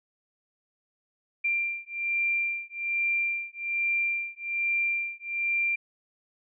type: beating tone pair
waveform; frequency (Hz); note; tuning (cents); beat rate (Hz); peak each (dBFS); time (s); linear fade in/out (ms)
sine; 2373 / 2374.2; D7 / D7; +17 / +18; 1.2; -29; 1.44-5.76; 10
effects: none